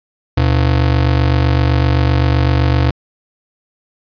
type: ring-modulated tone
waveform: square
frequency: 99.2 Hz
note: G2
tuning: 21 cents sharp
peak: -8 dBFS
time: 0.37-2.91 s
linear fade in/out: 5 ms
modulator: 23.9 Hz
effects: resampled to 11025 Hz